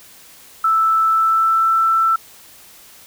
sine tone with pitch glide, 1318.5 to 1331.5 Hz, E6 to E6, 0 to +17 cents, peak -12 dBFS, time 0.64-2.16 s, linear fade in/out 5 ms, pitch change +17 cents, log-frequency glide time 1.08-1.71 s, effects white hiss -44 dBFS RMS until 3.06 s

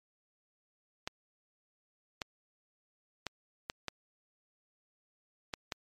clicks, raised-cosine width 0.2 ms, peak -18 dBFS, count 7, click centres 1.075 / 2.218 / 3.267 / 3.699 / 3.883 / 5.538 / 5.722 s, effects MP3 64 kbps

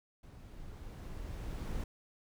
brown noise with level ramp, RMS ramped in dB -52 to -37 dBFS, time 0.23-1.84 s, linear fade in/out 5 ms, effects none

